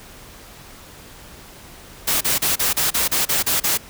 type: noise bursts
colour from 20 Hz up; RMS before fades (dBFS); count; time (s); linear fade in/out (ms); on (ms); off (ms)
white; -19; 10; 2.07-3.776; 10; 140; 34
effects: pink hiss -42 dBFS RMS until 3.89 s